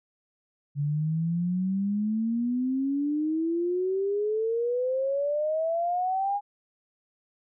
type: exponential sweep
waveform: sine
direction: up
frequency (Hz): 141.6 to 823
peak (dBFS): -24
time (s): 0.75-6.41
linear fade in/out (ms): 50
effects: none